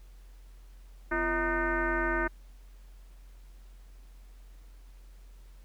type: tone with frequency modulation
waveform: sine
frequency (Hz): 932.3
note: A#5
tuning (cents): 0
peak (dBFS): -26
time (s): 1.11-2.28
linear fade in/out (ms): 10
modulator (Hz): 296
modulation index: 3.1
effects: added 44 Hz sine -48 dBFS peak until 5.64 s + pink hiss -65 dBFS RMS until 5.64 s